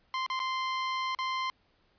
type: tone with dropouts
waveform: sawtooth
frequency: 1043 Hz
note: C6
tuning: 6 cents flat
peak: -26 dBFS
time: 0.14-1.5 s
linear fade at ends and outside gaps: 1 ms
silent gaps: 0.264-0.3 / 0.393-0.4 / 1.149-1.188 s
effects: pink hiss -69 dBFS RMS until 1.98 s + resampled to 11025 Hz